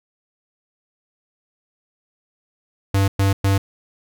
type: tone bursts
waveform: square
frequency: 98 Hz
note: G2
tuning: in tune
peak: -15 dBFS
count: 3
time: 2.94-3.58 s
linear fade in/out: 5 ms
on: 140 ms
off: 110 ms
effects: none